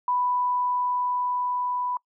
sine tone with level ramp, 990 Hz, B5, 4 cents sharp, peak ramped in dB -21 to -25 dBFS, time 0.08-1.97 s, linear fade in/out 2 ms, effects noise-tail reverb RT60 0.1 s tail -24 dB re dry

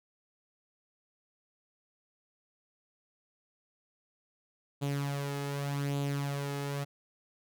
sawtooth tone with flanger, 141.4 Hz, C#3, 35 cents sharp, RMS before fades -34 dBFS, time 4.81-6.85 s, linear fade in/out 20 ms, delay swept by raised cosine 0.27 to 2.37 ms, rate 0.85 Hz, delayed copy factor +0.55, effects none

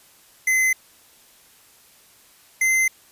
square tone pair in turn, 2048 / 2069 Hz, C7 / C7, -38 / -20 cents, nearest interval unison, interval 18 cents, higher second, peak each -17 dBFS, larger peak neither, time 0.47-0.73 / 2.61-2.88 s, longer second, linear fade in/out 5 ms, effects white hiss -53 dBFS RMS until 3.11 s + resampled to 32000 Hz

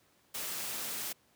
white noise, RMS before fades -38 dBFS, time 0.34-1.13 s, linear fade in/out 10 ms, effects pink hiss -68 dBFS RMS until 1.35 s + high-pass 100 Hz 12 dB/octave

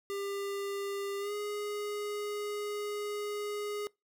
square tone with pitch glide, 399 to 414.5 Hz, G4 to G#4, +31 to -3 cents, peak -35 dBFS, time 0.1-3.87 s, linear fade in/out 0 ms, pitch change +66 cents, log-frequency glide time 1.19-1.33 s, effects noise-tail reverb RT60 0.2 s tail -23 dB re dry

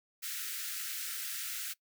white high-pass noise, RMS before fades -39 dBFS, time 0.22-1.74 s, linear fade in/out 20 ms, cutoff 1300 Hz, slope 96 dB/octave, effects noise-tail reverb RT60 0.1 s tail -21 dB re dry

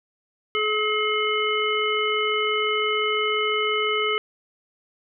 harmonic tone, 427.1 Hz, G#4, 48 cents sharp, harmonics 1 / 3 / 5 / 7, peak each -25 / -26 / -26 / -27 dBFS, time 0.55-4.18 s, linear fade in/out 0 ms, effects none

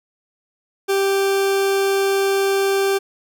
40% pulse tone, 392 Hz, G4, in tune, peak -15 dBFS, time 0.88-2.99 s, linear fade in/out 20 ms, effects none

